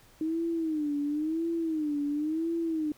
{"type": "tone with vibrato", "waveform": "sine", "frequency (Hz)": 310.8, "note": "D#4", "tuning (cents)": -2, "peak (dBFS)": -27, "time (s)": [0.21, 2.92], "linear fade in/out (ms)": 2, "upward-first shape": "sine", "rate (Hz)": 0.96, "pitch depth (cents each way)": 130, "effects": ["pink hiss -59 dBFS RMS until 2.97 s"]}